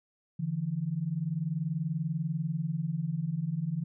sine tone pair together, 146.17 / 166.5 Hz, D3 / E3, -8 / +18 cents, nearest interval major second, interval 226 cents, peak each -33 / -31 dBFS, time 0.39-3.84 s, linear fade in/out 10 ms, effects none

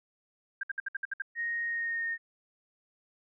sine tone bursts, 1593 Hz, G6, 27 cents sharp, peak -30 dBFS, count 8, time 0.61-1.221 s, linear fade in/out 5 ms, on 23 ms, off 61 ms
sine tone with pitch glide, 1866 to 1840.3 Hz, A#6 to A#6, +1 to -23 cents, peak -30 dBFS, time 1.35-2.18 s, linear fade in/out 50 ms, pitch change -24 cents, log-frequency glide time 1.66-2.06 s
effects none

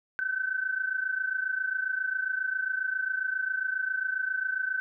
sine tone pair together, 1519 / 1546.4 Hz, F#6 / G6, +45 / -24 cents, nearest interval unison, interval 31 cents, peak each -29 / -32 dBFS, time 0.19-4.8 s, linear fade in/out 0 ms, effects none

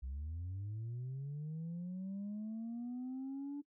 sine linear sweep, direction up, 61.74 to 290 Hz, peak -38 dBFS, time 0.02-3.62 s, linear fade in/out 20 ms, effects noise-tail reverb RT60 0.1 s tail -21 dB re dry + tanh soft clip ceiling -38 dBFS

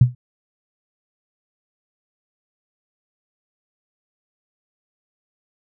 sine tone with exponential decay, 123.47 Hz, B2, in tune, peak -4 dBFS, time 0.01-0.15 s, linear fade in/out 5 ms, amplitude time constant 30 ms, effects none

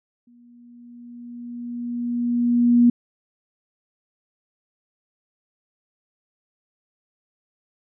sine tone with exponential growth, 240 Hz, B3, 49 cents flat, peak -10 dBFS, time 0.27-2.9 s, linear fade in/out 5 ms, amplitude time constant 570 ms, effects none

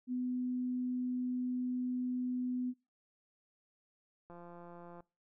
sine tone, 250.4 Hz, B3, 24 cents sharp, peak -33 dBFS, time 0.07-2.74 s, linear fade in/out 50 ms
click train, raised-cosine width 1 ms, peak -39 dBFS, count 123, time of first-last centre 4.3-5.005 s, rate 173 Hz
effects noise-tail reverb RT60 0.3 s tail -23 dB re dry

